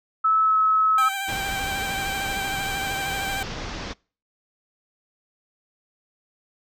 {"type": "tone with pitch glide", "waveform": "sine", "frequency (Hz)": [1303, 1290.3], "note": ["E6", "E6"], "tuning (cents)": [-20, -37], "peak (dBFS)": -16, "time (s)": [0.24, 1.09], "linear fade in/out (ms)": 10, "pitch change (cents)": -17, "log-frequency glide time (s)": [0.4, 0.57]}
{"type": "tone with vibrato", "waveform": "15% pulse", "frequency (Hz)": 784, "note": "G5", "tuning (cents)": 0, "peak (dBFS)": -20, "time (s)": [0.98, 3.43], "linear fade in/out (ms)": 2, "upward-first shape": "sine", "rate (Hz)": 13, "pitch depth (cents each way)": 29}
{"type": "low-pass noise", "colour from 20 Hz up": "pink", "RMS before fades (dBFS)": -33, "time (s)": [1.27, 3.94], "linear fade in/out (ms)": 20, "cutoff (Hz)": 6100, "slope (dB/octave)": 48}
{"effects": ["noise-tail reverb RT60 0.4 s tail -26 dB re dry"]}